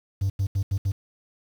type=tone bursts at uneven times; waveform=triangle; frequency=97.5 Hz; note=G2; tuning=9 cents flat; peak=-18 dBFS; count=5; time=0.21-0.3 / 0.39-0.47 / 0.55-0.63 / 0.71-0.78 / 0.85-0.92 s; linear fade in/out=10 ms; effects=tanh soft clip ceiling -16 dBFS + 8-bit